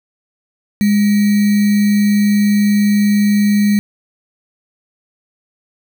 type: tone with sample-and-hold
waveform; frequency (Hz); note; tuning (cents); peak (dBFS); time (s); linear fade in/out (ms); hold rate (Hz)
sine; 205.7; G#3; -16; -9; 0.81-3.79; 0; 2100
effects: none